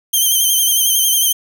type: tone with vibrato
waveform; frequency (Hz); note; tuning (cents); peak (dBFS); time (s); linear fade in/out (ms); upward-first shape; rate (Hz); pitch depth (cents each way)
5% pulse; 3136; G7; 0; -4; 0.13-1.33; 10; sine; 11; 41
effects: none